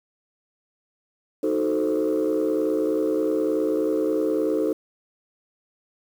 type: chord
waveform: sine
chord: D# diminished seventh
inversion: none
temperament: equal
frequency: 311.1 / 370 / 440 / 523.3 Hz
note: D#4 / F#4 / A4 / C5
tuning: 0 / 0 / 0 / 0 cents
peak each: -23 / -27 / -23 / -26 dBFS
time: 1.43-4.73 s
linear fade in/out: 5 ms
effects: tanh soft clip ceiling -15 dBFS + 8-bit